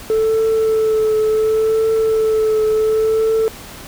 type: tone with vibrato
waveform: sine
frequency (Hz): 438.6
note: A4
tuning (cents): -6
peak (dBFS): -10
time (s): 0.1-3.48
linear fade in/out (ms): 0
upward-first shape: triangle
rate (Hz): 0.69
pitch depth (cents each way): 25
effects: tanh soft clip ceiling -11 dBFS + pink hiss -35 dBFS RMS until 3.87 s